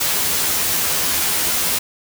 white noise with comb filter, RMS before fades -19 dBFS, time 0-1.79 s, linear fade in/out 10 ms, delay 12 ms, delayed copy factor +0.65, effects none

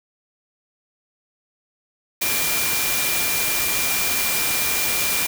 sine tone in noise, 2386 Hz, D7, 27 cents sharp, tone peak -27 dBFS, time 2.21-5.27 s, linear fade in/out 10 ms, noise white, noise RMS -22 dBFS, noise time 2.21-5.27 s, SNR -8 dB, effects none

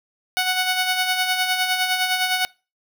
10% pulse tone with tremolo, 740 Hz, F#5, in tune, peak -9 dBFS, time 0.37-2.45 s, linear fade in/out 0 ms, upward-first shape sine, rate 9.8 Hz, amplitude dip 50%, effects noise-tail reverb RT60 0.3 s tail -24 dB re dry

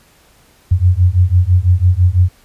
sine beating tone pair, 87.31 / 93.31 Hz, F2 / F#2, 0 / +15 cents, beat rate 6 Hz, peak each -11 dBFS, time 0.71-2.29 s, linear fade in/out 10 ms, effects pink hiss -50 dBFS RMS until 2.44 s + resampled to 32000 Hz

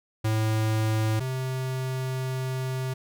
square tone pair in turn, 109.5 / 130.22 Hz, A2 / C3, -8 / -8 cents, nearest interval minor third, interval 300 cents, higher second, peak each -23 / -28 dBFS, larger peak first, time 0.24-1.2 / 1.2-2.94 s, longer second, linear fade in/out 10 ms, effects none

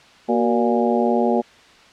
harmonic tone with a mistuned harmonic, 117.9 Hz, A#2, 20 cents sharp, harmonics 2 / 3 / 4 / 5 / 6 / 7, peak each -20 / -22 / -23 / -24 / -25 / -25 dBFS, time 0.28-1.42 s, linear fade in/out 20 ms, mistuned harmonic 3, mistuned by +93 cents, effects white hiss -48 dBFS RMS until 1.92 s + low-pass 4000 Hz 12 dB/octave

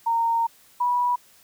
sine tone pair in turn, 922 / 976.8 Hz, A#5 / B5, -19 / -19 cents, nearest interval minor second, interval 100 cents, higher second, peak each -19 dBFS, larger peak neither, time 0.06-0.47 / 0.8-1.16 s, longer first, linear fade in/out 10 ms, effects white hiss -55 dBFS RMS until 1.43 s

